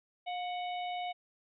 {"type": "harmonic tone with a mistuned harmonic", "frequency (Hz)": 743, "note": "F#5", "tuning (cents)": 7, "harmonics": [1, 3, 4, 5], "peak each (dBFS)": [-35, -45, -47, -49], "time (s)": [0.26, 1.13], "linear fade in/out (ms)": 20, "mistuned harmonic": 1, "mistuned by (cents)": -65, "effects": []}